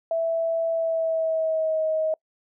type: tone with pitch glide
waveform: sine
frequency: 659.3 to 631.3 Hz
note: E5 to D#5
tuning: 0 to +25 cents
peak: -21 dBFS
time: 0.11-2.14 s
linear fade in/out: 2 ms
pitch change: -75 cents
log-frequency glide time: 0.71-1.83 s
effects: noise-tail reverb RT60 0.1 s tail -26 dB re dry